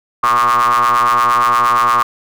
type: ring-modulated tone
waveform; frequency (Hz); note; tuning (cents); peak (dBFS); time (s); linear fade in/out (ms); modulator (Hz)
square; 60.3; B1; -41; -8; 0.23-2.03; 5; 1150
effects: none